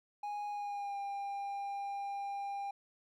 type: tone with pitch glide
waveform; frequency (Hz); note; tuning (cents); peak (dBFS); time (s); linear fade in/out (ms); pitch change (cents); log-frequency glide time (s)
triangle; 826 to 799.7; G#5 to G5; -10 to +34; -35; 0.23-2.71; 5; -56; 0.5-0.98
effects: none